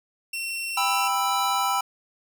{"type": "tone", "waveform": "sawtooth", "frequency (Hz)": 2715, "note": "F7", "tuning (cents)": -50, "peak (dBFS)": -25, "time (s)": [0.33, 1.08], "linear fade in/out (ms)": 5}
{"type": "chord", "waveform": "square", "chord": "E minor", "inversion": "first", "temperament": "equal with one note detuned", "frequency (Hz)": [790.8, 987.8, 1318.5], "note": ["G5", "B5", "E6"], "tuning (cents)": [15, 0, 0], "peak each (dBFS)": -27, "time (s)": [0.77, 1.81], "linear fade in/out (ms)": 5}
{"effects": []}